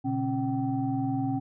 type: tone cluster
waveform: sine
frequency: 119.8 / 139.7 / 270.4 / 769 Hz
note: A#2 / C#3 / C#4 / G5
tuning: +48 / +14 / -43 / -33 cents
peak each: -32 / -34 / -27 / -34 dBFS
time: 0.04-1.4 s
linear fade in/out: 20 ms
effects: tanh soft clip ceiling -17 dBFS